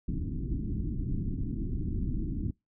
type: low-pass noise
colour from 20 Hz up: pink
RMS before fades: -32 dBFS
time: 0.08-2.51 s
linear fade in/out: 5 ms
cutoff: 320 Hz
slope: 48 dB/octave
effects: noise-tail reverb RT60 0.2 s tail -25 dB re dry